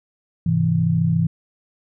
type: chord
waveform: sine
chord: Ab augmented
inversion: none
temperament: equal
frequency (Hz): 103.83 / 130.81 / 164.81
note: Ab2 / C3 / E3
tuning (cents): 0 / 0 / 0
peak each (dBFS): -23 / -23 / -17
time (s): 0.46-1.27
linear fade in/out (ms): 5
effects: none